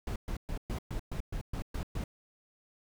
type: noise bursts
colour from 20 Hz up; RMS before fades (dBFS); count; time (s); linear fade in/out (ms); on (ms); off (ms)
brown; -35; 10; 0.07-2.04; 2; 89; 120
effects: none